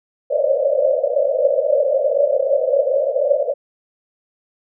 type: band-pass noise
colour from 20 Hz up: white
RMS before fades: -17 dBFS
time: 0.3-3.54 s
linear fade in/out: 20 ms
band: 520 to 600 Hz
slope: 96 dB/octave
effects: none